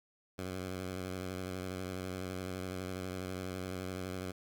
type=tone with vibrato; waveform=10% pulse; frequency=92.7 Hz; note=F#2; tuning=4 cents sharp; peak=-30 dBFS; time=0.38-4.32 s; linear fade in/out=10 ms; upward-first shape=square; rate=12 Hz; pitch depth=33 cents each way; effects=12-bit